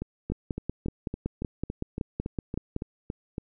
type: two click trains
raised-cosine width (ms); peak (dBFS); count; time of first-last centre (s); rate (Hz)
3; -19 / -16; 13 / 14; 0.02-3.381 / 0.32-2.764; 3.57 / 5.32
effects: none